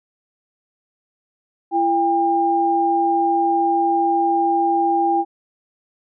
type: tone pair together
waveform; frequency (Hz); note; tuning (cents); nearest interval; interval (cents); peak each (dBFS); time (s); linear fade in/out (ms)
sine; 337.2 / 801.3; E4 / G5; +39 / +38; octave + minor third; 1499; -20 / -16; 1.71-5.25; 50
effects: none